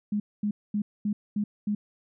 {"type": "tone bursts", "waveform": "sine", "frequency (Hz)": 207.7, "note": "G#3", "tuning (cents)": 0, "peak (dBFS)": -24, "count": 6, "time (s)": [0.12, 1.75], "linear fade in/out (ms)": 5, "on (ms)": 80, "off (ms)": 230, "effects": []}